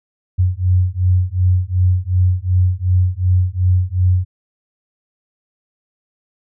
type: beating tone pair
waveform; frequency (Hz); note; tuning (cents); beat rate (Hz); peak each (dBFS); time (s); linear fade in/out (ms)
sine; 90 / 92.7; F#2 / F#2; -47 / +4; 2.7; -15; 0.38-4.25; 20
effects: none